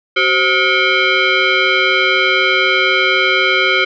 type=tone with frequency modulation; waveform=sine; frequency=378.2 Hz; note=F#4; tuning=38 cents sharp; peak=-10 dBFS; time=0.16-3.85 s; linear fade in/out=10 ms; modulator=904 Hz; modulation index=3.2; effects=none